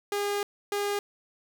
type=tone pair in turn; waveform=sawtooth; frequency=407.2 / 407.2 Hz; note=G#4 / G#4; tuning=-34 / -34 cents; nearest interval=unison; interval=0 cents; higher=neither; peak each=-23 dBFS; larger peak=neither; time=0.12-0.43 / 0.72-0.99 s; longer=first; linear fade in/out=2 ms; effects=none